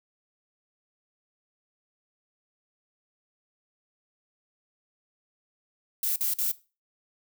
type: noise bursts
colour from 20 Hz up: violet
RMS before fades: -27 dBFS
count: 3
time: 6.03-6.516 s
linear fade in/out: 2 ms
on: 130 ms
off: 48 ms
effects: noise-tail reverb RT60 0.3 s tail -18 dB re dry